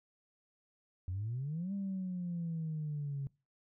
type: exponential two-way sweep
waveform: sine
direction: up then down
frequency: 87.31 to 200.4 to 136.8 Hz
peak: -34 dBFS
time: 1.08-3.27 s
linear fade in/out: 0 ms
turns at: 1.73 s
effects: noise-tail reverb RT60 0.3 s tail -24 dB re dry + tanh soft clip ceiling -31 dBFS